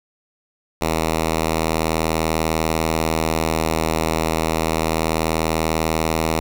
5% pulse tone, 80.3 Hz, E2, 45 cents flat, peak -7 dBFS, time 0.81-6.4 s, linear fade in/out 5 ms, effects none

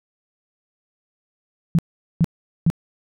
sine tone bursts, 166.3 Hz, E3, 16 cents sharp, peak -12 dBFS, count 3, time 1.75-2.701 s, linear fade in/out 0 ms, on 37 ms, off 420 ms, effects none

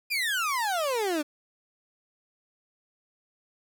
30% pulse exponential sweep, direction down, 2489 to 285.5 Hz, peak -23 dBFS, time 0.1-1.23 s, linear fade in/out 20 ms, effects 10-bit

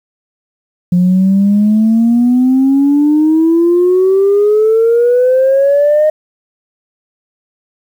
sine exponential sweep, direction up, 175.8 to 620 Hz, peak -5 dBFS, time 0.92-6.1 s, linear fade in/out 5 ms, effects tanh soft clip ceiling -3 dBFS + 7-bit

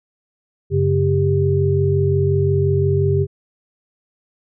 sine tone cluster, 94.4 / 140.1 / 396 Hz, F#2 / C#3 / G4, +35 / +19 / +18 cents, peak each -18 dBFS, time 0.7-3.27 s, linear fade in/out 50 ms, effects none

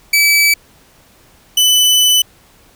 sawtooth tone pair in turn, 2300 / 2996 Hz, D7 / F#7, -37 / +21 cents, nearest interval perfect fourth, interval 458 cents, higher second, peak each -5 dBFS, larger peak neither, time 0.13-0.54 / 1.57-2.22 s, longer second, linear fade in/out 5 ms, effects pink hiss -48 dBFS RMS until 2.75 s

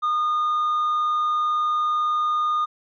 sine tone with tanh clipping, 1223 Hz, D#6, 30 cents flat, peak -20 dBFS, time 0.02-2.66 s, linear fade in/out 20 ms, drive 2 dB, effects none

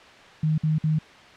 sine tone bursts, 155.56 Hz, D#3, in tune, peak -19 dBFS, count 3, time 0.43-0.988 s, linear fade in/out 5 ms, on 150 ms, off 54 ms, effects white hiss -47 dBFS RMS until 1.36 s + low-pass 3000 Hz 12 dB/octave

